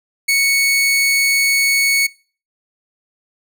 sawtooth tone, 2217 Hz, C#7, in tune, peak -9 dBFS, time 0.28-2.07 s, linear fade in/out 10 ms, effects noise-tail reverb RT60 0.4 s tail -23 dB re dry

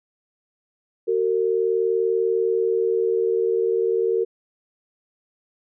sine tone pair together, 375.2 / 455.5 Hz, F#4 / A#4, +24 / -40 cents, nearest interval minor third, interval 336 cents, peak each -22 / -20 dBFS, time 1.07-4.25 s, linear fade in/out 20 ms, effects none

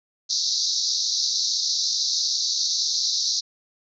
pink band-pass noise, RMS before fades -24 dBFS, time 0.29-3.41 s, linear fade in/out 20 ms, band 3900 to 6200 Hz, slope 96 dB/octave, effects none

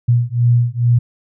sine beating tone pair, 118.9 / 121.2 Hz, A#2 / B2, +35 / -32 cents, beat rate 2.3 Hz, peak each -14 dBFS, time 0.08-0.99 s, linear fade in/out 10 ms, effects none

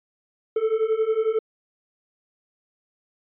triangle beating tone pair, 434.3 / 445.3 Hz, A4 / A4, -23 / +21 cents, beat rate 11 Hz, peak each -22 / -20 dBFS, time 0.56-1.39 s, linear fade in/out 5 ms, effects resampled to 8000 Hz

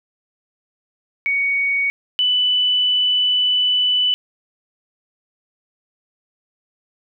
sine tone pair in turn, 2237 / 2986 Hz, C#7 / F#7, +15 / +15 cents, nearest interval perfect fourth, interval 500 cents, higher second, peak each -16 / -14 dBFS, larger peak second, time 1.26-1.9 / 2.19-4.14 s, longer second, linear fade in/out 0 ms, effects none

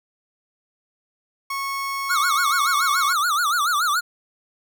30% pulse tone, 1100 Hz, C#6, 14 cents flat, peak -22 dBFS, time 1.5-3.13 s, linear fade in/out 5 ms
square tone with vibrato, 1293 Hz, E6, 34 cents flat, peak -19 dBFS, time 2.09-4.01 s, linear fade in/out 20 ms, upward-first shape sine, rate 7 Hz, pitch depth 210 cents each way
effects none

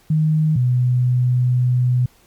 sine tone pair in turn, 155.56 / 124.8 Hz, D#3 / B2, 0 / +19 cents, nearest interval major third, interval 381 cents, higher first, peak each -13 dBFS, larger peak neither, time 0.1-0.56 / 0.56-2.06 s, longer second, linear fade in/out 5 ms, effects pink hiss -54 dBFS RMS until 2.26 s + MP3 96 kbps

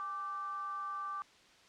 sine tone with frequency modulation, 1174.7 Hz, D6, in tune, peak -37 dBFS, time 0-1.22 s, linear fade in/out 0 ms, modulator 359 Hz, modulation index 0.37, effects white hiss -62 dBFS RMS until 1.68 s + low-pass 5000 Hz 12 dB/octave

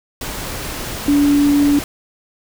sine tone in noise, 287.6 Hz, D4, 36 cents flat, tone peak -10 dBFS, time 1.08-1.79 s, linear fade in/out 2 ms, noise pink, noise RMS -26 dBFS, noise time 0.21-1.84 s, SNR +13 dB, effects none

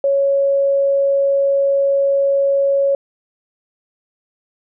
sine tone, 554.4 Hz, C#5, in tune, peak -12 dBFS, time 0.04-2.95 s, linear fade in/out 2 ms, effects none

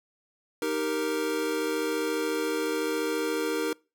square chord, Eb major, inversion none, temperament equal, 311.1 / 392 / 466.2 Hz, Eb4 / G4 / Bb4, 0 / 0 / 0 cents, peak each -32 / -34 / -30 dBFS, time 0.62-3.73 s, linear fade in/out 2 ms, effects noise-tail reverb RT60 0.3 s tail -25 dB re dry

